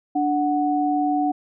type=tone pair together; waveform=sine; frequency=293.7 / 740 Hz; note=D4 / F#5; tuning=0 / 0 cents; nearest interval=octave + major third; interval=1600 cents; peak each=-21 dBFS; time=0.15-1.32 s; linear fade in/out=10 ms; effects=none